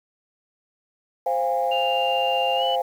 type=chord; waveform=sine; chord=F minor; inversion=second; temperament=equal with one note detuned; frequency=523.3 / 698.5 / 814 Hz; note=C5 / F5 / Ab5; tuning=0 / 0 / -35 cents; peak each=-24 dBFS; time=1.26-2.82 s; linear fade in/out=5 ms
type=tone with pitch glide; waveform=sine; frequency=2794 to 2977 Hz; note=F7 to F#7; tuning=0 to +10 cents; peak=-25 dBFS; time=1.71-2.76 s; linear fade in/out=10 ms; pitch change=+110 cents; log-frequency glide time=2.56-2.64 s
effects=tanh soft clip ceiling -11 dBFS + 8-bit